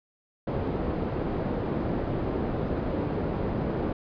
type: low-pass noise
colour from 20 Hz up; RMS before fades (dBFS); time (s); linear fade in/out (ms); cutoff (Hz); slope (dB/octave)
white; -29; 0.47-3.93; 5; 420; 12
effects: resampled to 11025 Hz